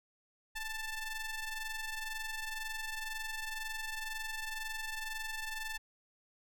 sawtooth ring-modulated tone, 880 Hz, A5, in tune, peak -31 dBFS, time 0.55-5.78 s, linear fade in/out 10 ms, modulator 891 Hz, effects none

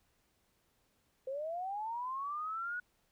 sine linear sweep, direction up, 513 to 1474 Hz, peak -36 dBFS, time 1.27-2.8 s, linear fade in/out 5 ms, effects pink hiss -75 dBFS RMS until 3.11 s

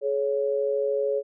sine tone pair together, 423.6 / 556.7 Hz, G#4 / C#5, +34 / +7 cents, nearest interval perfect fourth, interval 473 cents, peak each -25 dBFS, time 0.01-1.23 s, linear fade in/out 50 ms, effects none

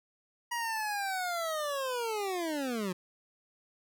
25% pulse linear sweep, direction down, 962 to 174.61 Hz, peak -28 dBFS, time 0.51-2.93 s, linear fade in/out 10 ms, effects none

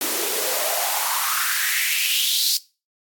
white noise with high-pass filter sweep, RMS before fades -22 dBFS, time 0.01-2.57 s, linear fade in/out 2 ms, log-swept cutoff 300 to 4600 Hz, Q 4.9, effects noise-tail reverb RT60 0.3 s tail -19 dB re dry + AAC 64 kbps

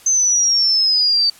sine exponential sweep, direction down, 6272 to 4587 Hz, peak -12 dBFS, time 0.06-1.3 s, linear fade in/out 5 ms, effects white hiss -45 dBFS RMS until 1.39 s + low-pass 12000 Hz 12 dB/octave

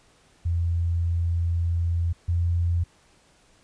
sine tone pair in turn, 85 / 85.94 Hz, F2 / F2, -46 / -27 cents, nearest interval unison, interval 19 cents, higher second, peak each -21 / -20 dBFS, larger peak second, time 0.45-2.13 / 2.28-2.84 s, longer first, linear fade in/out 10 ms, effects pink hiss -59 dBFS RMS until 3.63 s + resampled to 22050 Hz

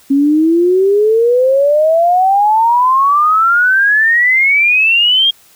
sine exponential sweep, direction up, 271.7 to 3264 Hz, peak -7 dBFS, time 0.1-5.31 s, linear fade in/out 10 ms, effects white hiss -46 dBFS RMS until 5.55 s

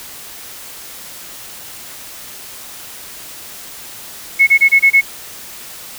sine tone bursts, 2191 Hz, C#7, 21 cents flat, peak -5 dBFS, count 6, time 4.39-5.013 s, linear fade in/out 20 ms, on 83 ms, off 25 ms, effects white hiss -33 dBFS RMS until 5.98 s

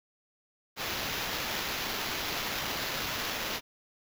white noise with sample-and-hold, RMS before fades -34 dBFS, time 0.76-3.61 s, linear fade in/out 50 ms, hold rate 8820 Hz, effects none

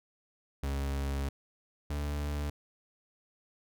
40% pulse tone pair in turn, 69.3 / 72.98 Hz, C#2 / D2, 0 / -10 cents, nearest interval minor second, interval 90 cents, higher second, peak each -30 / -31 dBFS, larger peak first, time 0.63-1.29 / 1.9-2.5 s, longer first, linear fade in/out 5 ms, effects none

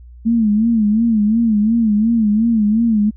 sine tone with vibrato, 220 Hz, A3, in tune, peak -11 dBFS, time 0.25-3.11 s, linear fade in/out 20 ms, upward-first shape sine, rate 2.8 Hz, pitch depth 110 cents each way, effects added 60 Hz sine -36 dBFS peak until 3.16 s

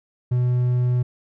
triangle tone, 123.9 Hz, B2, 6 cents sharp, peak -15 dBFS, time 0.31-1.03 s, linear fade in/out 10 ms, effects none

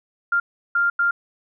sine tone bursts at uneven times, 1396.9 Hz, F6, in tune, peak -16 dBFS, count 3, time 0.32-0.4 / 0.75-0.9 / 0.99-1.11 s, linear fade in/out 5 ms, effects none

